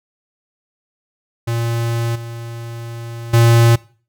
square tone with level steps, 116.54 Hz, A#2, in tune, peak -18 / -28 / -9 dBFS, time 1.47-3.76 s, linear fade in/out 10 ms, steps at 2.15 / 3.33 s, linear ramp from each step 10 ms, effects noise-tail reverb RT60 0.4 s tail -21 dB re dry

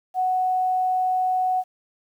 sine tone, 741 Hz, F#5, 2 cents sharp, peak -19 dBFS, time 0.14-1.64 s, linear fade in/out 50 ms, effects 9-bit

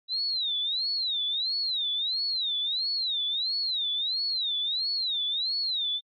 sine tone with vibrato, 3897 Hz, B7, 24 cents flat, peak -26 dBFS, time 0.08-6.01 s, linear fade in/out 50 ms, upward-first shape sine, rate 1.5 Hz, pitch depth 210 cents each way, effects AAC 32 kbps

